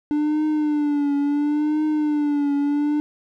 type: tone with vibrato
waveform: triangle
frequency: 295.5 Hz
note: D4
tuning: 11 cents sharp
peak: -16 dBFS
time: 0.11-3 s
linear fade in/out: 0 ms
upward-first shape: triangle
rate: 0.72 Hz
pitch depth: 73 cents each way
effects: none